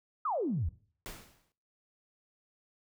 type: exponential sweep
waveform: sine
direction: down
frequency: 1336 to 67.7 Hz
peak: -29 dBFS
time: 0.25-0.69 s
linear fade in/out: 5 ms
type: noise with exponential decay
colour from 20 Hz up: pink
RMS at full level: -41 dBFS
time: 1.06-1.52 s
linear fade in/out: 0 ms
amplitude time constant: 100 ms
effects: noise-tail reverb RT60 0.5 s tail -19 dB re dry